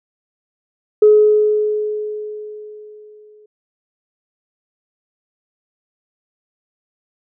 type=tone with exponential decay; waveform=sine; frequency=423.8 Hz; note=G#4; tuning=35 cents sharp; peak=-4 dBFS; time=1.02-3.46 s; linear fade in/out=5 ms; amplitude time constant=530 ms; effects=tanh soft clip ceiling 0 dBFS

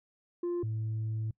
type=tone pair in turn; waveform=sine; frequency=349.2 / 109.99 Hz; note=F4 / A2; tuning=0 / 0 cents; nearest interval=octave + minor sixth; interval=2000 cents; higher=first; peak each=-27 / -29 dBFS; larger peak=first; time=0.43-0.63 / 0.63-1.31 s; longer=second; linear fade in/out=5 ms; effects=noise-tail reverb RT60 0.1 s tail -26 dB re dry + tanh soft clip ceiling -29 dBFS

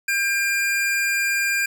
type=tone pair together; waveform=square; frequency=1600 / 2397 Hz; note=G6 / D7; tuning=+35 / +35 cents; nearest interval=perfect fifth; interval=700 cents; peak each=-23 dBFS; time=0.08-1.66 s; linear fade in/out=5 ms; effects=none

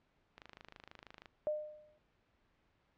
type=click train; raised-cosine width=0.2 ms; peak=-32 dBFS; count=24; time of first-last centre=0.38-1.258 s; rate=26.2 Hz
type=tone with exponential decay; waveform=sine; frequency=606 Hz; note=D#5; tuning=46 cents flat; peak=-30 dBFS; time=1.47-1.98 s; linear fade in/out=0 ms; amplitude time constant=110 ms
effects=pink hiss -75 dBFS RMS until 2.97 s + low-pass 3000 Hz 12 dB/octave

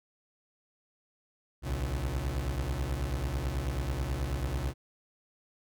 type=beating tone pair; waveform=30% pulse; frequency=60.6 / 69.8 Hz; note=B1 / C#2; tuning=-32 / +13 cents; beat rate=9.2 Hz; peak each=-31 / -30 dBFS; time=1.62-4.74 s; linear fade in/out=50 ms; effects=none

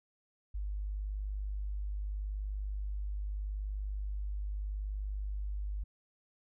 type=tone; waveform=sine; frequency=50.4 Hz; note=G1; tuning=49 cents sharp; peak=-34 dBFS; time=0.54-5.84 s; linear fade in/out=10 ms; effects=none

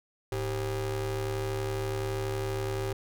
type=ring-modulated tone; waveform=35% pulse; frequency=141.3 Hz; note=C#3; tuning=34 cents sharp; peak=-25 dBFS; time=0.32-2.93 s; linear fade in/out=2 ms; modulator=248 Hz; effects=none

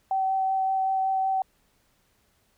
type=tone with vibrato; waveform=sine; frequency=766 Hz; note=G5; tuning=40 cents flat; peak=-22 dBFS; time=0.11-1.42 s; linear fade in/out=2 ms; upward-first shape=sine; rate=5.3 Hz; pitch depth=9 cents each way; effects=pink hiss -67 dBFS RMS until 2.57 s

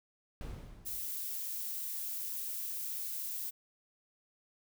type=noise with exponential decay; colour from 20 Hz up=brown; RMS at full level=-39 dBFS; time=0.41-1.47 s; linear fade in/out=1 ms; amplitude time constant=230 ms
type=noise; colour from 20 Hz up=violet; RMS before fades=-39 dBFS; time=0.85-3.51 s; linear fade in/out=20 ms
effects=none

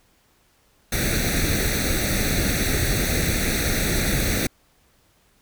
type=noise with comb filter; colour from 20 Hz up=pink; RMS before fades=-22 dBFS; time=0.92-4.47 s; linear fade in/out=5 ms; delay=0.49 ms; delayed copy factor=+0.85; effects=pink hiss -61 dBFS RMS until 5.41 s

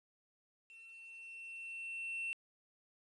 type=tone with level ramp; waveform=triangle; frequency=2700 Hz; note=E7; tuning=41 cents sharp; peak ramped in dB=-53 to -35 dBFS; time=0.7-2.33 s; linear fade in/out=0 ms; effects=resampled to 22050 Hz + 12-bit

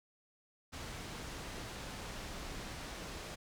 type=low-pass noise; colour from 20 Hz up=pink; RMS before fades=-45 dBFS; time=0.72-3.36 s; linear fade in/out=20 ms; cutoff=7300 Hz; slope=12 dB/octave; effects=none

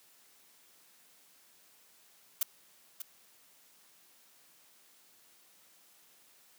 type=noise with echo; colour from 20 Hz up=blue; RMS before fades=-28 dBFS; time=2.41-2.43 s; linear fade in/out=5 ms; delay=590 ms; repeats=1; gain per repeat=-11 dB; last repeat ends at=3.02 s; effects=white hiss -63 dBFS RMS until 6.58 s + high-pass 150 Hz 12 dB/octave

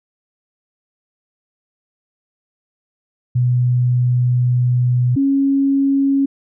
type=tone pair in turn; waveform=sine; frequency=123.8 / 275.2 Hz; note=B2 / C#4; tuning=+5 / -12 cents; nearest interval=octave + major second; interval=1383 cents; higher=second; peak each=-12 dBFS; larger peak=neither; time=3.35-5.16 / 5.16-6.26 s; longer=first; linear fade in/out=10 ms; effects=none

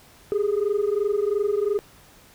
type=tone pair together; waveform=sine; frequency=400 / 422.9 Hz; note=G4 / G#4; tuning=+35 / +31 cents; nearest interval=minor second; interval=96 cents; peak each=-21 dBFS; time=0.32-1.79 s; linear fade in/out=0 ms; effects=tanh soft clip ceiling -17 dBFS + pink hiss -52 dBFS RMS until 2.34 s

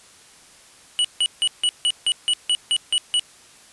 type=tone bursts; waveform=square; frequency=2940 Hz; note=F#7; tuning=12 cents flat; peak=-17 dBFS; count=11; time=0.99-3.195 s; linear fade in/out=0 ms; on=55 ms; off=160 ms; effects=white hiss -49 dBFS RMS until 3.72 s + resampled to 24000 Hz

